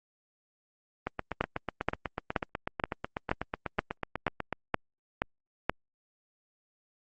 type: two click trains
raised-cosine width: 0.5 ms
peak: -10 / -16 dBFS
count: 10 / 29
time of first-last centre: 1.41-5.696 / 1.07-4.527 s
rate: 2.1 / 8.1 Hz
effects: Opus 24 kbps